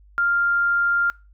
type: tone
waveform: sine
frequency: 1396.9 Hz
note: F6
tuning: in tune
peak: -17 dBFS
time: 0.18-1.1 s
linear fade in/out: 0 ms
effects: noise-tail reverb RT60 0.3 s tail -24 dB re dry + added 50 Hz sine -48 dBFS peak until 1.33 s